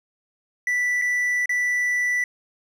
triangle tone with dropouts, 1971 Hz, B6, 4 cents flat, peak -18 dBFS, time 0.67-2.24 s, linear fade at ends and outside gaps 2 ms, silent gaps 1.016-1.02 / 1.458-1.493 s, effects none

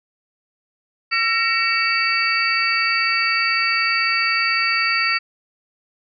sine tone cluster, 1349 / 1868 / 2259 / 2666 / 4590 Hz, E6 / A#6 / C#7 / E7 / D8, +40 / +3 / +32 / +19 / -40 cents, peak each -23 dBFS, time 1.11-5.19 s, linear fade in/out 20 ms, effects none

